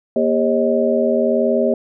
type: tone cluster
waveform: sine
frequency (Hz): 237.4 / 401.7 / 544 / 625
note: A#3 / G4 / C#5 / D#5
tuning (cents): +32 / +42 / -33 / +8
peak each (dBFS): -19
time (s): 0.16-1.74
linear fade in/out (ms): 2
effects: none